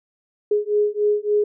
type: beating tone pair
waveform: sine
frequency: 415.3 / 418.8 Hz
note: G#4 / G#4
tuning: 0 / +15 cents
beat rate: 3.5 Hz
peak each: -20 dBFS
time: 0.51-1.44 s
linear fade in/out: 5 ms
effects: none